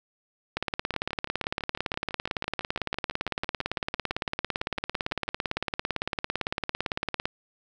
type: two click trains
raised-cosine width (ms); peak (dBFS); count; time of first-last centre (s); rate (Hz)
0.3; -21 / -11; 27 / 120; 0.94-5.281 / 0.57-7.255; 5.99 / 17.8
effects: none